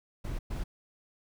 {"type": "noise bursts at uneven times", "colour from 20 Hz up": "brown", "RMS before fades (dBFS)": -34, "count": 2, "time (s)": [[0.24, 0.39], [0.5, 0.64]], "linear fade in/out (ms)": 10, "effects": []}